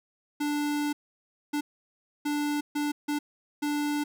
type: tone bursts at uneven times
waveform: square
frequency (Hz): 293.7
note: D4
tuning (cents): 0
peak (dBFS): -27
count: 6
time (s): 0.4-0.93 / 1.53-1.61 / 2.25-2.61 / 2.75-2.92 / 3.08-3.19 / 3.62-4.04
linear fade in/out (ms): 10
effects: none